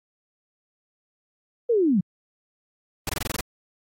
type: linear sweep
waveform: sine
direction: down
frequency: 493.9 to 164.8 Hz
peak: -17 dBFS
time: 1.69-2.01 s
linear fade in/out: 10 ms
type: noise bursts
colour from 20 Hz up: pink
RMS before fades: -27 dBFS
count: 8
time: 3.07-3.408 s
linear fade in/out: 2 ms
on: 23 ms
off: 22 ms
effects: AAC 64 kbps